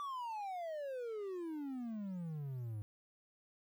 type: exponential sweep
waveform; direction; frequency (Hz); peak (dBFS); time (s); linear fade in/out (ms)
triangle; down; 1174.7 to 102.2; -38; 0-2.82; 0
effects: 12-bit